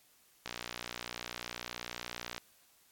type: click train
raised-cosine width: 0.2 ms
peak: -21 dBFS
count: 116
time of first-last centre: 0.46-2.38 s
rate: 59.9 Hz
effects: white hiss -66 dBFS RMS until 2.91 s + AAC 64 kbps